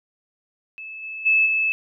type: tone with level steps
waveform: sine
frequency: 2611 Hz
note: E7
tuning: 17 cents flat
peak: -33 / -30 / -14 / -18 dBFS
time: 0.78-1.72 s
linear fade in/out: 0 ms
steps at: 1.02 / 1.25 / 1.45 s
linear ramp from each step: 20 ms
effects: none